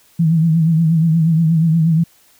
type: tone with vibrato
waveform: sine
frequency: 162.6 Hz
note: E3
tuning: 23 cents flat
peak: -10 dBFS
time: 0.19-2.04 s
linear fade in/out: 10 ms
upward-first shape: triangle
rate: 8.4 Hz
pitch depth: 82 cents each way
effects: white hiss -52 dBFS RMS until 2.39 s